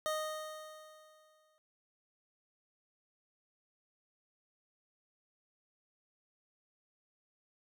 25% pulse tone with exponential decay, 620 Hz, D#5, 6 cents flat, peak -28 dBFS, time 0.06-1.58 s, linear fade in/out 0 ms, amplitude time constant 330 ms, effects none

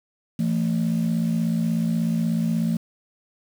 sine tone pair together, 168.2 / 224.7 Hz, E3 / A3, +35 / +37 cents, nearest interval perfect fourth, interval 502 cents, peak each -21 dBFS, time 0.39-2.77 s, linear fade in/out 5 ms, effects tanh soft clip ceiling -16 dBFS + 7-bit

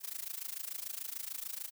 blue noise with amplitude modulation, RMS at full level -38 dBFS, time 0-1.71 s, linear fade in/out 50 ms, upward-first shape sine, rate 26.8 Hz, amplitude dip 90%, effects none

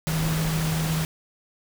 sine tone in noise, 159.3 Hz, D#3, 41 cents sharp, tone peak -23 dBFS, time 0.07-1.05 s, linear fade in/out 0 ms, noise pink, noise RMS -30 dBFS, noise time 0.07-1.05 s, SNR +4 dB, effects none

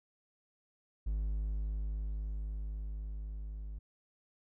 triangle tone with level ramp, 51.91 Hz, G#1, in tune, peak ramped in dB -29 to -38 dBFS, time 1.06-3.79 s, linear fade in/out 10 ms, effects none

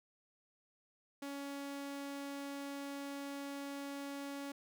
sawtooth tone, 280.4 Hz, C#4, 20 cents sharp, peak -38 dBFS, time 1.22-4.52 s, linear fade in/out 5 ms, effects none

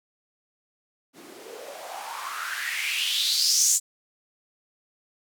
blue noise with band-pass filter sweep, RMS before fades -27 dBFS, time 1.13-3.8 s, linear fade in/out 50 ms, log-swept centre 270 to 7500 Hz, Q 5.3, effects none

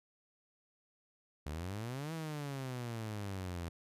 sawtooth exponential two-way sweep, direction up then down, 70.6 to 164.81 to 82.8 Hz, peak -35 dBFS, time 1.46-3.69 s, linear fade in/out 5 ms, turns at 2.13 s, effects resampled to 32000 Hz

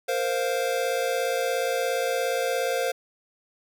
square chord, Bb suspended second, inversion none, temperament equal, 466.2 / 523.3 / 698.5 Hz, Bb4 / C5 / F5, 0 / 0 / 0 cents, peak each -30 / -27 / -31 dBFS, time 0.08-2.92 s, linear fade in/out 10 ms, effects none

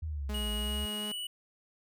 sine linear two-way sweep, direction down then up, 81.5 to 54.9 to 72.3 Hz, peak -33 dBFS, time 0.02-0.86 s, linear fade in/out 10 ms, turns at 0.52 s
sawtooth tone, 210.2 Hz, G#3, 21 cents sharp, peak -34 dBFS, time 0.29-1.12 s, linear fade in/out 5 ms
square tone with pitch glide, 2902 to 2949 Hz, F#7 to F#7, -34 to -6 cents, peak -36 dBFS, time 0.34-1.27 s, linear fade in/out 5 ms, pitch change +28 cents, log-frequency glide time 1-1.13 s
effects none

